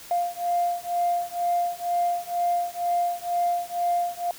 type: beating tone pair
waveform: sine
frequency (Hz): 698.5 / 700.6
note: F5 / F5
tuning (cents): 0 / +5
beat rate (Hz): 2.1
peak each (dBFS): -25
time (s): 0.11-4.31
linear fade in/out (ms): 2
effects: tanh soft clip ceiling -15 dBFS + white hiss -44 dBFS RMS until 4.38 s